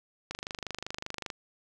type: click train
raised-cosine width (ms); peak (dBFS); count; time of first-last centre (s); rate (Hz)
0.2; -18; 26; 0.31-1.302; 25.2
effects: none